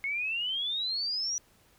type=exponential sweep; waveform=sine; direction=up; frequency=2167 to 5900 Hz; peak=-29 dBFS; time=0.04-1.38 s; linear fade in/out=0 ms; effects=pink hiss -63 dBFS RMS until 1.78 s